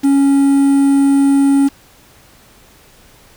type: tone with quantisation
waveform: triangle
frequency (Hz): 277.2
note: C#4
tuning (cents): 0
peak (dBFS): -6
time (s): 0.03-1.69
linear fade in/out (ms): 20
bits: 5
effects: pink hiss -46 dBFS RMS until 3.36 s